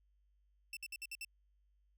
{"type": "tone bursts", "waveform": "sawtooth", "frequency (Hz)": 2674, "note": "E7", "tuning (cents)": 24, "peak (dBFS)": -39, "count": 6, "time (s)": [0.73, 1.248], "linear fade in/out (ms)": 2, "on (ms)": 38, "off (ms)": 58, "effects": ["added 50 Hz sine -70 dBFS peak until 1.97 s"]}